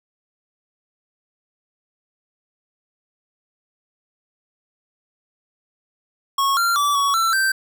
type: tone with pitch steps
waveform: square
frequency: 1099 / 1380 / 1156 / 1122 / 1340 / 1561 Hz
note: C#6 / F6 / D6 / C#6 / E6 / G6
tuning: -15 / -21 / -28 / +21 / +28 / -8 cents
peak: -17 dBFS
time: 6.38-7.52 s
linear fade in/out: 5 ms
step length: 190 ms
effects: none